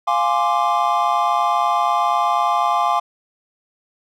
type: chord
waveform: triangle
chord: D half-diminished seventh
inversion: first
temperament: equal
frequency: 698.5 / 830.6 / 1046.5 / 1174.7 Hz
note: F5 / Ab5 / C6 / D6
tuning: 0 / 0 / 0 / 0 cents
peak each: -19 dBFS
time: 0.07-3 s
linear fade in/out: 10 ms
effects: none